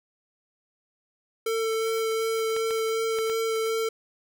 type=tone with vibrato; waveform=square; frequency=447.5 Hz; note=A4; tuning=29 cents sharp; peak=-25 dBFS; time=1.46-3.89 s; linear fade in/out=5 ms; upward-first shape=sine; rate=2.7 Hz; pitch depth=11 cents each way
type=clicks; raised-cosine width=0.3 ms; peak=-21 dBFS; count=4; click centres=2.565 / 2.708 / 3.187 / 3.298 s
effects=none